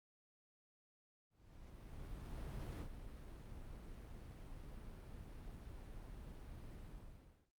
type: noise with ADSR envelope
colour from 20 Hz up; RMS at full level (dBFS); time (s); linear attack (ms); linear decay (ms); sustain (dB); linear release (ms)
brown; -44; 1.3-7.51; 1500; 81; -8; 690
effects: Opus 48 kbps